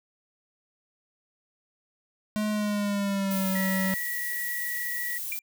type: tone with pitch glide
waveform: square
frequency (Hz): 212.2 to 190.14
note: G#3 to F#3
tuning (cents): +38 to +47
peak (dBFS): -26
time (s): 2.36-3.94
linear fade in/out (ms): 0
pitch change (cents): -191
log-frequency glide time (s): 2.5-3.51
type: noise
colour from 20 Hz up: violet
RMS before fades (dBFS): -34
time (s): 3.31-5.39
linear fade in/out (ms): 0
type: tone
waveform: sine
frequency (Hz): 1932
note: B6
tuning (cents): -39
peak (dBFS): -31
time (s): 3.55-5.18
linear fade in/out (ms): 5
type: tone with exponential decay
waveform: triangle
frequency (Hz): 2371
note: D7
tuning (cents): +16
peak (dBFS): -26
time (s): 5.32-5.42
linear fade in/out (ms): 1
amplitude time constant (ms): 20
effects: none